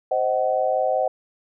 sine chord, C diminished, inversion none, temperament just, 523.3 / 627.9 / 753.5 Hz, C5 / Eb5 / Gb5, 0 / +16 / +31 cents, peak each -23 dBFS, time 0.11-1.08 s, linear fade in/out 5 ms, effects none

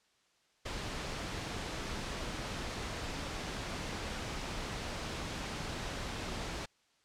pink noise, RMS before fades -39 dBFS, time 0.65-6.66 s, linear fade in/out 10 ms, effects white hiss -71 dBFS RMS until 7.04 s + low-pass 6000 Hz 12 dB/octave

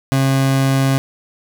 30% pulse tone, 135 Hz, C#3, 45 cents flat, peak -10 dBFS, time 0.12-0.98 s, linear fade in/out 0 ms, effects none

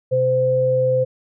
sine tone pair together, 128.75 / 515 Hz, C3 / C5, -28 / -28 cents, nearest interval 2 octaves, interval 2400 cents, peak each -23 / -15 dBFS, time 0.11-1.05 s, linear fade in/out 20 ms, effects none

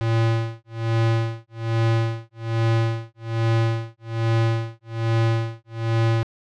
square tone with tremolo, 113.9 Hz, A#2, 40 cents flat, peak -17 dBFS, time 0.01-6.23 s, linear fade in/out 0 ms, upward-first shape sine, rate 1.2 Hz, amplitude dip 100%, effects low-pass 4000 Hz 12 dB/octave

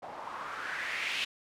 blue noise with low-pass filter sweep, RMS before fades -37 dBFS, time 0.02-1.25 s, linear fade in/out 10 ms, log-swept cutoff 750 to 2900 Hz, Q 3.1, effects none

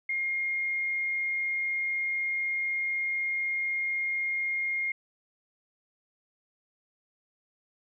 sine tone, 2132 Hz, C7, 32 cents sharp, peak -27 dBFS, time 0.09-4.92 s, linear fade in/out 5 ms, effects none

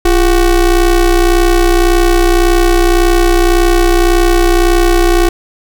square ring-modulated tone, 187.9 Hz, F#3, 27 cents sharp, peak -4 dBFS, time 0.05-5.29 s, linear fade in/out 5 ms, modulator 157 Hz, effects none

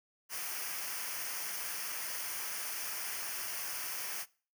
white noise with comb filter, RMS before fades -39 dBFS, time 0.29-4.26 s, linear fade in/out 50 ms, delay 0.26 ms, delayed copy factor -0.7, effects noise-tail reverb RT60 0.4 s tail -22 dB re dry

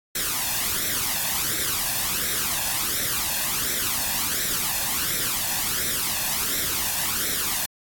white noise with flanger, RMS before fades -25 dBFS, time 0.15-7.66 s, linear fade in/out 5 ms, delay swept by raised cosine 0.52 to 1.17 ms, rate 1.4 Hz, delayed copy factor +0.65, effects AAC 64 kbps

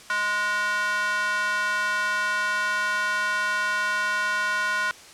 square tone with high-pass filter, 207.7 Hz, G#3, in tune, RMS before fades -25 dBFS, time 0.1-4.91 s, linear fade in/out 0 ms, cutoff 1300 Hz, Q 7.6, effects white hiss -46 dBFS RMS until 5.13 s + low-pass 8000 Hz 12 dB/octave

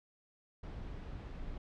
brown noise, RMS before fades -44 dBFS, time 0.63-1.58 s, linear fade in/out 5 ms, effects low-pass 4000 Hz 12 dB/octave

